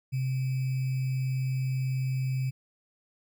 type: tone with sample-and-hold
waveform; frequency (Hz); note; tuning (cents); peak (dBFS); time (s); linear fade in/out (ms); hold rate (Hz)
sine; 130.81; C3; 0; -26; 0.12-2.51; 20; 2450
effects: none